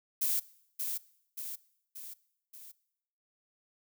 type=noise with echo; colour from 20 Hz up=violet; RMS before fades=-30 dBFS; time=0.21-0.4 s; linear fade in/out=10 ms; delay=580 ms; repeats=4; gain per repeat=-5 dB; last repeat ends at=2.72 s; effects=noise-tail reverb RT60 0.8 s tail -21 dB re dry